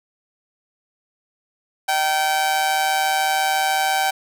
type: tone with amplitude modulation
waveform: sawtooth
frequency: 772 Hz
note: G5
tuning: 27 cents flat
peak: -11 dBFS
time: 1.88-4.11 s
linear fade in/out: 10 ms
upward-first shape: sine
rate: 154 Hz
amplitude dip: 60%
effects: none